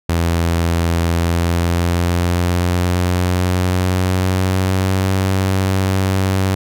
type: tone with pitch glide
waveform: sawtooth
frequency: 84.4 to 95.28 Hz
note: E2 to G2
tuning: +41 to -49 cents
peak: -10 dBFS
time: 0.09-6.55 s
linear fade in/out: 5 ms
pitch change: +210 cents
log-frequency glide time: 1.09-5.11 s
effects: none